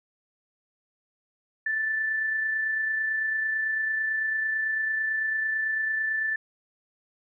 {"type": "tone with amplitude modulation", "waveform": "sine", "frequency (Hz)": 1760, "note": "A6", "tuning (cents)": 0, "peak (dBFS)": -23, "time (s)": [1.66, 6.36], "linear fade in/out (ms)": 5, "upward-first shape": "sine", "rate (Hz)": 29, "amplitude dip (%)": 30, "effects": []}